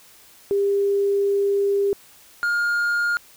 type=tone pair in turn; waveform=sine / triangle; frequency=400 / 1416.4 Hz; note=G4 / F6; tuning=+35 / +24 cents; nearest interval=octave + minor seventh; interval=2189 cents; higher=second; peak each=-17 dBFS; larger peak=neither; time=0.51-1.93 / 2.43-3.17 s; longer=first; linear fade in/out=0 ms; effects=white hiss -50 dBFS RMS until 3.36 s